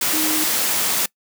sine tone in noise, 311.1 Hz, D#4, in tune, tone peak -23 dBFS, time 0.13-0.44 s, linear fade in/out 5 ms, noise white, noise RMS -20 dBFS, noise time 0.01-1.06 s, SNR -6 dB, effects noise-tail reverb RT60 0.1 s tail -23 dB re dry + high-pass 150 Hz 12 dB/octave

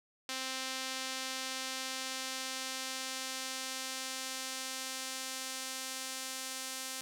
sawtooth tone with band-pass filter sweep, 261.8 Hz, C4, 1 cent sharp, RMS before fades -40 dBFS, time 0.29-7.01 s, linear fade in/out 0 ms, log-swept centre 4800 to 7900 Hz, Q 0.79, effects none

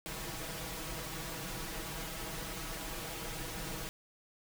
pink noise with comb filter, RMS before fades -41 dBFS, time 0.06-3.89 s, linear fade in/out 0 ms, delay 6.2 ms, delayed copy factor +0.95, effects none

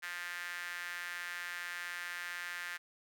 sawtooth tone with high-pass filter, 175.6 Hz, F3, 10 cents sharp, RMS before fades -42 dBFS, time 0.02-2.78 s, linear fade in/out 20 ms, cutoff 1700 Hz, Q 4.1, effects none

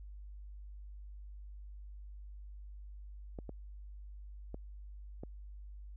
clicks, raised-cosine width 2 ms, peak -30 dBFS, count 4, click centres 3.388 / 3.493 / 4.544 / 5.235 s, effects added 50 Hz sine -46 dBFS peak until 5.96 s

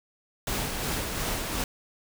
pink noise with tremolo, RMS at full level -29 dBFS, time 0.47-1.64 s, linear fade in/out 2 ms, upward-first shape sine, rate 2.8 Hz, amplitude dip 35%, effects none

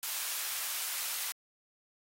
white high-pass noise, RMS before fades -36 dBFS, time 0.03-1.32 s, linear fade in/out 0 ms, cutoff 1000 Hz, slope 12 dB/octave, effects AAC 48 kbps

